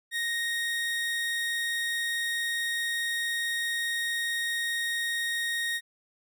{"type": "tone", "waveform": "30% pulse", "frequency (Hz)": 1864.7, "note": "A#6", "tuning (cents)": 0, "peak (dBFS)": -25, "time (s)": [0.11, 5.81], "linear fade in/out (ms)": 50, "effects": []}